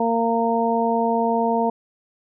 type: harmonic tone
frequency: 230.3 Hz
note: A#3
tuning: 21 cents flat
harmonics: 1 / 2 / 3 / 4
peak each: -23 / -23 / -23 / -23 dBFS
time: 0-1.7 s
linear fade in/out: 5 ms
effects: none